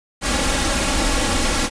pink noise with comb filter, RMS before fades -19 dBFS, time 0.21-1.7 s, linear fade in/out 50 ms, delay 3.6 ms, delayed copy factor +0.65, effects resampled to 22050 Hz

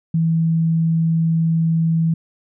sine tone, 163.5 Hz, E3, 14 cents flat, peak -14 dBFS, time 0.14-2.14 s, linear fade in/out 5 ms, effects none

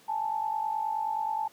sine tone pair together, 833 / 882.5 Hz, G#5 / A5, +5 / +5 cents, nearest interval minor second, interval 100 cents, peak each -33 / -29 dBFS, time 0.08-1.48 s, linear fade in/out 10 ms, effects pink hiss -58 dBFS RMS until 1.52 s + high-pass 150 Hz 12 dB/octave

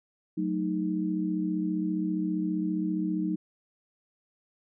sine chord, D# diminished, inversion first, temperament equal, 185 / 220 / 311.1 Hz, F#3 / A3 / D#4, 0 / 0 / 0 cents, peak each -30 / -35 / -29 dBFS, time 0.37-3.36 s, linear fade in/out 10 ms, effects none

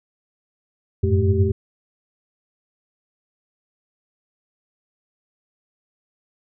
sine tone cluster, 90.7 / 98.5 / 109 / 215.6 / 388 Hz, F#2 / G2 / A2 / A3 / G4, -34 / +9 / -16 / -35 / -18 cents, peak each -18 / -22 / -23 / -26 / -22 dBFS, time 1.03-1.52 s, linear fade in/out 10 ms, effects none

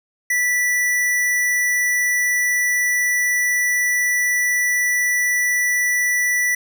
square tone, 1966 Hz, B6, 8 cents flat, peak -17 dBFS, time 0.3-6.55 s, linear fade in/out 5 ms, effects none

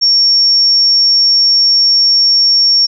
sine tone, 5500 Hz, F8, 27 cents flat, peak -6 dBFS, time 0.01-2.87 s, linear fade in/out 20 ms, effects none

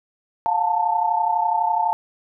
sine tone cluster, 710 / 865 / 897 Hz, F5 / A5 / A5, +28 / -30 / +33 cents, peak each -24 / -23 / -20 dBFS, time 0.46-1.93 s, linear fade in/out 0 ms, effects none

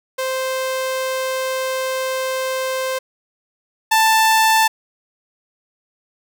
sawtooth tone pair in turn, 522 / 884 Hz, C5 / A5, -4 / +8 cents, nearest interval major sixth, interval 912 cents, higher second, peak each -16 / -8 dBFS, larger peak second, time 0.18-2.99 / 3.91-4.68 s, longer first, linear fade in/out 10 ms, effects none

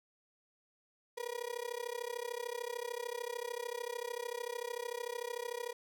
35% pulse tone with amplitude modulation, 480.1 Hz, B4, 49 cents flat, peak -33 dBFS, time 1.17-5.73 s, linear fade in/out 10 ms, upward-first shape sine, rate 33.4 Hz, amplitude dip 95%, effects none

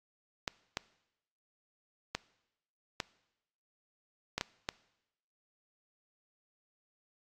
clicks, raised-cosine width 0.2 ms, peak -15 dBFS, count 7, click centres 0.478 / 0.771 / 2.15 / 3.002 / 4.38 / 4.411 / 4.689 s, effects noise-tail reverb RT60 0.9 s tail -21 dB re dry + AAC 64 kbps

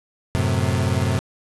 35% pulse chord, F# diminished, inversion none, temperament equal, 92.5 / 110 / 130.81 Hz, F#2 / A2 / C3, 0 / 0 / 0 cents, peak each -20 / -22 / -21 dBFS, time 0.35-1.19 s, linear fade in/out 0 ms, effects resampled to 24000 Hz + 7-bit

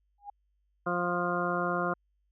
sine tone with exponential growth, 815 Hz, G#5, 33 cents flat, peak -35 dBFS, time 0.18-0.3 s, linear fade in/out 5 ms, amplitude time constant 26 ms
harmonic tone, 175.9 Hz, F3, 13 cents sharp, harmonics 1 / 2 / 3 / 4 / 6 / 7 / 8, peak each -35 / -35 / -35 / -35 / -35 / -35 / -35 dBFS, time 0.86-1.94 s, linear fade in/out 10 ms
effects added 50 Hz sine -70 dBFS peak until 2.31 s

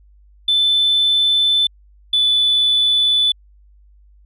sine tone pair in turn, 3520 / 3482 Hz, A7 / A7, 0 / -19 cents, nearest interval unison, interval 19 cents, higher first, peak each -11 dBFS, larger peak neither, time 0.48-1.67 / 2.13-3.32 s, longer neither, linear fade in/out 5 ms, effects tanh soft clip ceiling -8 dBFS + added 50 Hz sine -46 dBFS peak until 4.25 s

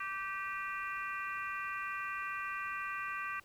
harmonic tone with a mistuned harmonic, 388.9 Hz, G4, 14 cents flat, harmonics 3 / 4 / 5 / 6 / 7, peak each -40 / -42 / -44 / -46 / -47 dBFS, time 0-3.4 s, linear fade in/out 5 ms, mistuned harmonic 6, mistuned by +53 cents, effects pink hiss -63 dBFS RMS until 3.44 s

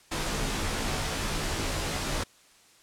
pink noise with comb filter, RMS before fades -30 dBFS, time 0.11-2.24 s, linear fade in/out 10 ms, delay 17 ms, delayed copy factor -0.9, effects white hiss -58 dBFS RMS until 2.82 s + low-pass 9000 Hz 12 dB/octave

